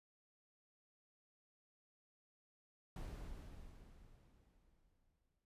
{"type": "noise with exponential decay", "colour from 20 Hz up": "brown", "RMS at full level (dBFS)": -45, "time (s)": [2.96, 5.45], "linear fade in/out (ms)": 2, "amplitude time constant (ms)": 540, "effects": ["resampled to 32000 Hz"]}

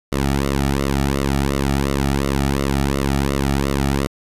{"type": "tone with flanger", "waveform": "sawtooth", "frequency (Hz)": 68.9, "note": "C#2", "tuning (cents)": -10, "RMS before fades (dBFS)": -19, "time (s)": [0.12, 4.07], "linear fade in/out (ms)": 0, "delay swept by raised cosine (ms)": [1.2, 1.97], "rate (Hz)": 2.8, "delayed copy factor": -1, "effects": ["resampled to 32000 Hz"]}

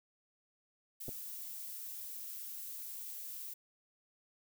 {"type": "noise", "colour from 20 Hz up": "violet", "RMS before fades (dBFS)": -45, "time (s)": [1, 3.54], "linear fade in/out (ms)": 10}
{"type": "clicks", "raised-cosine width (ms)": 2, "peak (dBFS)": -31, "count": 2, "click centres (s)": [1.083, 1.091]}
{"effects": []}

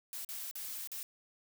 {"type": "noise with dropouts", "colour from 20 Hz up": "blue", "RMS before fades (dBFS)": -42, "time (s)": [0.13, 1.03], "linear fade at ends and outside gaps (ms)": 1, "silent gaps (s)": [[0.248, 0.289], [0.512, 0.554], [0.874, 0.917]], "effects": []}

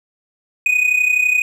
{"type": "tone with amplitude modulation", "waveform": "triangle", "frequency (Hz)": 2489, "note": "D#7", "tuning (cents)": 0, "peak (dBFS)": -8, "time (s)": [0.66, 1.42], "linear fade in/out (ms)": 2, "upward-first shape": "sine", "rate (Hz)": 31.9, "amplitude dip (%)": 70, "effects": []}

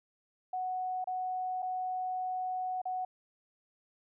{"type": "tone with dropouts", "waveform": "sine", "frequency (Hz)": 740, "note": "F#5", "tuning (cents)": 0, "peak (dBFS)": -32, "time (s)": [0.53, 3.05], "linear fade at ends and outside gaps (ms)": 5, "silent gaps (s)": [[1.043, 1.072], [1.622, 1.626], [2.817, 2.854]], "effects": []}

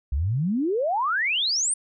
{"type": "exponential sweep", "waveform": "sine", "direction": "up", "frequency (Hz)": [61.74, 9397], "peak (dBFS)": -21, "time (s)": [0.12, 1.74], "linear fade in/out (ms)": 5, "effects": []}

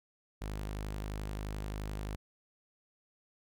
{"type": "tone", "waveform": "sawtooth", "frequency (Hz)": 51.5, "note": "G#1", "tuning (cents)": -14, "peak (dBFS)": -33, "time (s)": [0.41, 2.16], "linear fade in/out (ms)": 10, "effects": []}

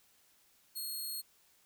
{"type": "tone", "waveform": "10% pulse", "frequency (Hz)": 4285, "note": "C8", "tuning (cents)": 40, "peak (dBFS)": -31, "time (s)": [0.75, 1.22], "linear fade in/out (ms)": 20, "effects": ["white hiss -68 dBFS RMS until 1.65 s"]}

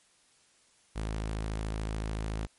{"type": "tone", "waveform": "sawtooth", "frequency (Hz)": 53.7, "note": "A1", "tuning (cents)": -41, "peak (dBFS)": -28, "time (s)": [0.95, 2.47], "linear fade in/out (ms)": 20, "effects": ["white hiss -65 dBFS RMS until 2.58 s", "MP3 48 kbps"]}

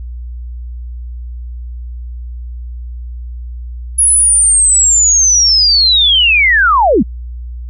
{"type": "linear sweep", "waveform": "sine", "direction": "down", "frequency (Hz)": [10548, 165.7], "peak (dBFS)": -6, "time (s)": [3.98, 7.03], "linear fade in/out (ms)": 10, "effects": ["added 60 Hz sine -22 dBFS peak until 7.69 s"]}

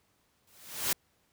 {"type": "noise with exponential growth", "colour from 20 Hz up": "white", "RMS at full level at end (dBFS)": -26, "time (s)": [0.47, 0.93], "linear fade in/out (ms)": 5, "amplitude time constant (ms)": 100, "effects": ["pink hiss -71 dBFS RMS until 1.32 s", "high-pass 60 Hz 12 dB/octave"]}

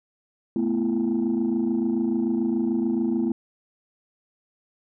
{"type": "chord", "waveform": "sine", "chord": "A suspended second", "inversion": "none", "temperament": "equal with one note detuned", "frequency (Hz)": [220, 246.9, 335.8], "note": ["A3", "B3", "E4"], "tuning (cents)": [0, 0, 32], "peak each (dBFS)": -24, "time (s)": [0.56, 3.32], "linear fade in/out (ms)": 2, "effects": ["tanh soft clip ceiling -16 dBFS"]}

